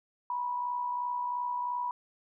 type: tone with amplitude modulation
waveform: sine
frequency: 978 Hz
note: B5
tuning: 17 cents flat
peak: -28 dBFS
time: 0.3-1.91 s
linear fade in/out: 2 ms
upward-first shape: sine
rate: 62.9 Hz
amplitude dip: 45%
effects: none